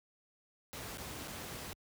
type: noise with dropouts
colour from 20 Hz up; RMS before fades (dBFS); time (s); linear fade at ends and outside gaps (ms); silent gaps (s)
pink; -44; 0.73-1.73; 0; 0.973-0.982 / 1.275-1.28
effects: high-pass 60 Hz 12 dB/octave